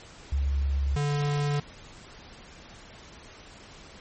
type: tone pair in turn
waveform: sine / square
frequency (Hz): 69.3 / 145.15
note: C#2 / D3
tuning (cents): 0 / -20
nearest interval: octave + minor second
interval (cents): 1280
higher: second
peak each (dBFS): -23 / -25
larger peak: first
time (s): 0.32-0.96 / 0.96-1.6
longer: neither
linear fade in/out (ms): 5
effects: pink hiss -48 dBFS RMS until 4 s + MP3 32 kbps